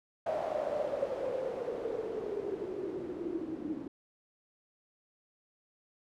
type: noise with low-pass filter sweep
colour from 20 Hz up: blue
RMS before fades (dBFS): -36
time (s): 0.26-3.88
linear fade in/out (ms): 5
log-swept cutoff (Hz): 650 to 300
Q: 9.4
effects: none